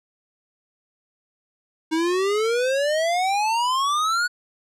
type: exponential sweep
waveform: square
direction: up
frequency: 313.4 to 1480 Hz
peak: -20 dBFS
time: 1.91-4.28 s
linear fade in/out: 20 ms
effects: low-pass 8000 Hz 12 dB/octave